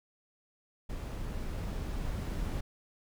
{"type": "noise with level ramp", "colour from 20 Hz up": "brown", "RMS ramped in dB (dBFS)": [-38, -34], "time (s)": [0.89, 2.61], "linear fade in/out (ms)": 10, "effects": []}